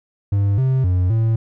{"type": "tone with pitch steps", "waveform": "triangle", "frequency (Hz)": [100.1, 131.4, 90.6, 112.4], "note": ["G2", "C3", "F#2", "A2"], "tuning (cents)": [37, 8, -36, 37], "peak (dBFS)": -12, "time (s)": [0.32, 1.36], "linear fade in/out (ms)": 5, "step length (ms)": 260, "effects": []}